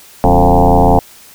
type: tone with frequency modulation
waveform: sine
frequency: 358.1 Hz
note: F4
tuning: 43 cents sharp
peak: -5 dBFS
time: 0.24-0.99 s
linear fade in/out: 0 ms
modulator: 85.7 Hz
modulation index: 5.9
effects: white hiss -40 dBFS RMS until 1.34 s

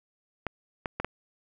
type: clicks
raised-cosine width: 0.5 ms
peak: -15 dBFS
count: 4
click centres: 0.467 / 0.858 / 1 / 1.046 s
effects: none

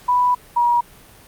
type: tone pair in turn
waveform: sine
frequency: 987.8 / 956.4 Hz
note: B5 / A#5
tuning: 0 / +44 cents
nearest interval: minor second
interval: 56 cents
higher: first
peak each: -13 dBFS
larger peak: neither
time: 0.08-0.35 / 0.56-0.81 s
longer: first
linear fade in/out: 10 ms
effects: pink hiss -46 dBFS RMS until 1.27 s + Opus 48 kbps

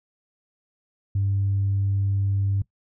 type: tone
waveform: sine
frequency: 98.8 Hz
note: G2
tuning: 14 cents sharp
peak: -19 dBFS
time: 1.15-2.62 s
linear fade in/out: 5 ms
effects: noise-tail reverb RT60 0.1 s tail -20 dB re dry + tanh soft clip ceiling -16 dBFS

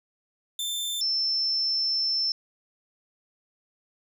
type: tone pair in turn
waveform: sawtooth / sine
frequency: 3556 / 5328 Hz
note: A7 / E8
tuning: +18 / +18 cents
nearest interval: perfect fifth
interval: 700 cents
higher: second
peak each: -25 / -23 dBFS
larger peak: second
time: 0.59-1.01 / 1.01-2.32 s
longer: second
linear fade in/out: 2 ms
effects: none

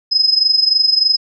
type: tone with amplitude modulation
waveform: sine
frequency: 5080 Hz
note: D#8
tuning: 35 cents sharp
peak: -7 dBFS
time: 0.11-1.17 s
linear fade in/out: 20 ms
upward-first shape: sine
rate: 23.3 Hz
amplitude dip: 75%
effects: none

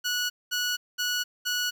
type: tone bursts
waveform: 15% pulse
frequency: 1467 Hz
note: F#6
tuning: 15 cents flat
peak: -19 dBFS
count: 4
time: 0.04-1.71 s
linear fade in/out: 20 ms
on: 260 ms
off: 210 ms
effects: 10-bit

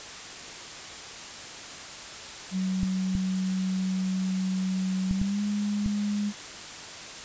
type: tone with pitch glide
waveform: sine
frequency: 187.7 to 205.9 Hz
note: F#3 to G#3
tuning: +25 to -15 cents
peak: -25 dBFS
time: 2.51-6.33 s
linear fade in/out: 50 ms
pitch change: +160 cents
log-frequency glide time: 5.1-5.41 s
type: clicks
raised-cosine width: 5 ms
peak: -17 dBFS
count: 5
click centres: 2.832 / 3.152 / 5.111 / 5.215 / 5.861 s
effects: white hiss -40 dBFS RMS until 7.24 s + resampled to 16000 Hz

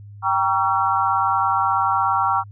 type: chord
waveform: sine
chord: G diminished seventh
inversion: none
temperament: just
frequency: 784 / 940.8 / 1128.9 / 1354.7 Hz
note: G5 / Bb5 / Db6 / Fb6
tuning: 0 / +16 / +31 / +47 cents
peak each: -22 dBFS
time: 0.22-2.44 s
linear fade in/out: 50 ms
effects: added 102 Hz sine -37 dBFS peak until 2.51 s

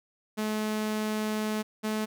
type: tone pair in turn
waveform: sawtooth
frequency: 214.8 / 215.7 Hz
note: A3 / A3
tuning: -41 / -34 cents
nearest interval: unison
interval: 7 cents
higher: second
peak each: -24 / -24 dBFS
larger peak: neither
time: 0.37-1.63 / 1.83-2.06 s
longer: first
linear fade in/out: 20 ms
effects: none

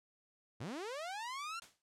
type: linear sweep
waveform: sawtooth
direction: up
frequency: 93 to 1396.9 Hz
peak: -37 dBFS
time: 0.6-1.6 s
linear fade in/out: 10 ms
type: noise with exponential decay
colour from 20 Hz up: white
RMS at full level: -49 dBFS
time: 1.62-1.82 s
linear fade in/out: 1 ms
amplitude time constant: 43 ms
effects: low-pass 8000 Hz 12 dB/octave

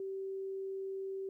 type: tone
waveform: sine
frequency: 386.2 Hz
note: G4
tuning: 26 cents flat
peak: -37 dBFS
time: 0-1.29 s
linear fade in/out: 2 ms
effects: 13-bit

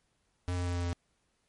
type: tone with pitch steps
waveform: square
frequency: 89.4 / 88.78 / 88.17 / 87.56 / 86.96 Hz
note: F2 / F2 / F2 / F2 / F2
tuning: +41 / +29 / +17 / +5 / -7 cents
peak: -31 dBFS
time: 0.48-0.93 s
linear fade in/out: 0 ms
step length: 90 ms
effects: pink hiss -75 dBFS RMS until 1.48 s + MP3 48 kbps

